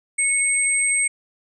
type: tone pair together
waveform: sine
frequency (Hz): 2208 / 8298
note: C#7 / C9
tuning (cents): -7 / -15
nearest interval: octave + major seventh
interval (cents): 2292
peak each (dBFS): -21 / -19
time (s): 0.18-1.08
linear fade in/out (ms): 10
effects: none